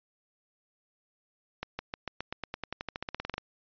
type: accelerating click train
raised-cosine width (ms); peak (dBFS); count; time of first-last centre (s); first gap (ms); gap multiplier
0.3; -18; 21; 1.63-3.38; 160; 0.93
effects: resampled to 11025 Hz